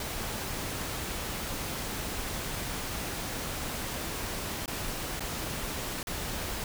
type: noise with dropouts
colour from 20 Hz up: pink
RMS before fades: -35 dBFS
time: 0-6.64 s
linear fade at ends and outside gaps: 2 ms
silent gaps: 4.659-4.678 / 5.196-5.205 / 6.03-6.07 s
effects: none